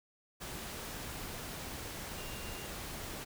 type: tone in noise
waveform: sine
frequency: 2794 Hz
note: F7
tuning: in tune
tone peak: -52 dBFS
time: 2.16-2.67 s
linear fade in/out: 20 ms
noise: pink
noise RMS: -43 dBFS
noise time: 0.4-3.25 s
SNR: -12 dB
effects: none